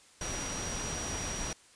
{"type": "tone in noise", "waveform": "sine", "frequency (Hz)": 5760, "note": "F#8", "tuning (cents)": -47, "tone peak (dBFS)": -39, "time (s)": [0.21, 1.53], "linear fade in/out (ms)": 2, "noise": "pink", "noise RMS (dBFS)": -37, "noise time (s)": [0.21, 1.53], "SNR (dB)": -5, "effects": ["white hiss -59 dBFS RMS until 1.75 s", "resampled to 22050 Hz"]}